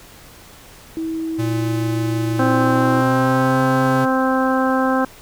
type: tone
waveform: sine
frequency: 323.4 Hz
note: E4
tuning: 33 cents flat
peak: -21 dBFS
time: 0.97-3.01 s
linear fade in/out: 0 ms
type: tone with pitch glide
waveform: square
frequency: 116.54 to 133.1 Hz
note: A#2 to C3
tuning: 0 to +30 cents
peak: -21 dBFS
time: 1.38-4.06 s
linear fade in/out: 20 ms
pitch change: +230 cents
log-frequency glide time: 2.49-3.6 s
type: harmonic tone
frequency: 261.6 Hz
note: C4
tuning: in tune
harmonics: 1 / 2 / 3 / 4 / 5 / 6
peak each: -18 / -21 / -23 / -24 / -25 / -26 dBFS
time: 2.39-5.05 s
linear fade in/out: 5 ms
effects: pink hiss -43 dBFS RMS until 5.21 s